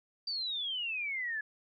sine exponential sweep, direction down, 4699 to 1689 Hz, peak -33 dBFS, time 0.27-1.41 s, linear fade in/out 5 ms, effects none

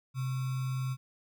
sine tone with sample-and-hold, 130 Hz, C3, 11 cents flat, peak -30 dBFS, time 0.14-0.97 s, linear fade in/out 50 ms, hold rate 1225 Hz, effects none

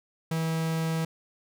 45% pulse tone, 162.1 Hz, E3, 29 cents flat, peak -26 dBFS, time 0.31-1.05 s, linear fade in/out 5 ms, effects none

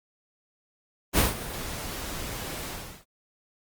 pink noise with ADSR envelope, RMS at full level -19 dBFS, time 1.13-3.05 s, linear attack 48 ms, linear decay 160 ms, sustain -16 dB, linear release 380 ms, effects Opus 32 kbps

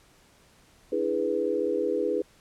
sine chord, E dominant seventh, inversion third, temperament equal, 293.7 / 329.6 / 415.3 / 493.9 Hz, D4 / E4 / G#4 / B4, 0 / 0 / 0 / 0 cents, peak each -34 / -31 / -28 / -28 dBFS, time 0.92-2.22 s, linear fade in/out 5 ms, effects pink hiss -59 dBFS RMS until 2.4 s + low-pass 11000 Hz 12 dB/octave

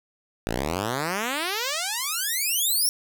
5% pulse exponential sweep, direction up, 51.91 to 5630 Hz, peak -14 dBFS, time 0.47-2.89 s, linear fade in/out 0 ms, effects none

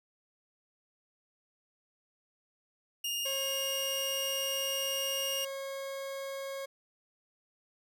sawtooth tone, 2834 Hz, F7, 25 cents sharp, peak -29 dBFS, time 3.04-5.45 s, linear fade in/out 5 ms
40% pulse tone with pitch glide, 542 to 545.8 Hz, C#5 to C#5, -39 to -27 cents, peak -36 dBFS, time 3.25-6.66 s, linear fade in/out 10 ms, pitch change +12 cents, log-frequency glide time 3.8-6.12 s
effects none

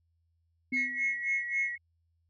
sine tone with tremolo, 2174 Hz, C#7, 34 cents flat, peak -25 dBFS, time 0.72-1.78 s, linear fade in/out 20 ms, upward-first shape sine, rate 3.7 Hz, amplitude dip 95%
sine tone with exponential decay, 254.6 Hz, C4, 47 cents flat, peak -31 dBFS, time 0.72-1.23 s, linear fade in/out 5 ms, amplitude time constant 110 ms
sine tone, 1921 Hz, B6, 48 cents flat, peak -34 dBFS, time 0.76-1.76 s, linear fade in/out 10 ms
effects tanh soft clip ceiling -21 dBFS + added 83 Hz sine -70 dBFS peak until 2.29 s

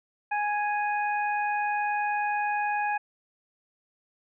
harmonic tone, 830.6 Hz, G#5, in tune, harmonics 1 / 2 / 3, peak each -26 / -32 / -35 dBFS, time 0.31-2.98 s, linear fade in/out 10 ms, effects none

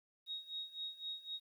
sine tone with tremolo, 3764 Hz, A#7, 16 cents sharp, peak -39 dBFS, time 0.26-1.4 s, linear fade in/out 50 ms, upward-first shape sine, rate 3.9 Hz, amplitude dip 85%, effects 12-bit

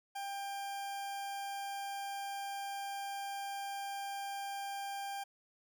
40% pulse tone, 795 Hz, G5, 24 cents sharp, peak -38 dBFS, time 0.15-5.24 s, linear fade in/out 10 ms, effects 12-bit

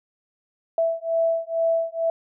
sine beating tone pair, 659.3 / 661.5 Hz, E5 / E5, 0 / +6 cents, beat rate 2.2 Hz, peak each -23 dBFS, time 0.78-2.1 s, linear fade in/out 2 ms, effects none

